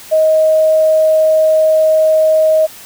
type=tone; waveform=sine; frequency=629 Hz; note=D#5; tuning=19 cents sharp; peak=-7 dBFS; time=0.11-2.67 s; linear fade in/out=20 ms; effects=white hiss -35 dBFS RMS until 2.85 s